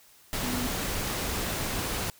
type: tone in noise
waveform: sine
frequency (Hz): 246.9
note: B3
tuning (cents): 0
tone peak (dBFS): -30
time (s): 0.43-0.67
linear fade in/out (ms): 0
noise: pink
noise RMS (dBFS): -31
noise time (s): 0.33-2.1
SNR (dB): -2
effects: white hiss -57 dBFS RMS until 2.19 s